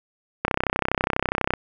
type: click train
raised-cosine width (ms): 0.5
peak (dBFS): -5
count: 36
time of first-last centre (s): 0.45-1.537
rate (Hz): 32.2
effects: none